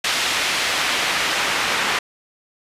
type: noise with band-pass filter sweep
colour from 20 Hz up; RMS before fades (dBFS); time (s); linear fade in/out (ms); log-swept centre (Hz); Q
pink; -21; 0.04-1.99; 5; 3000 to 1900; 0.75
effects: resampled to 32000 Hz